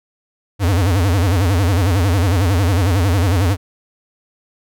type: tone with vibrato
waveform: square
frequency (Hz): 92.5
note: F#2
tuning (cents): 0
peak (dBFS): -13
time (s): 0.59-3.57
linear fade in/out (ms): 50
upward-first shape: sine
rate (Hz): 11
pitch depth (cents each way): 190
effects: none